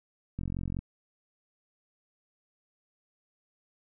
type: click train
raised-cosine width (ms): 5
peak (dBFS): -22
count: 19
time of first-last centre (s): 0.39-0.79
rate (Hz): 45
effects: none